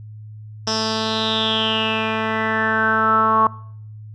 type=tone with low-pass filter sweep; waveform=10% pulse; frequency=220.3 Hz; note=A3; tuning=2 cents sharp; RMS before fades=-19 dBFS; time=0.67-3.47 s; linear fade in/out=2 ms; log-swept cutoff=5400 to 1100 Hz; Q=8.7; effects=noise-tail reverb RT60 0.6 s tail -21 dB re dry + added 107 Hz sine -34 dBFS peak until 4.14 s